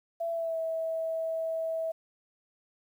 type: tone with pitch glide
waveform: sine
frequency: 670 to 650.2 Hz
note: E5 to E5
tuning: +28 to -24 cents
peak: -29 dBFS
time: 0.2-1.92 s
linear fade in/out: 10 ms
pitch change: -52 cents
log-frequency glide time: 0.31-0.58 s
effects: 10-bit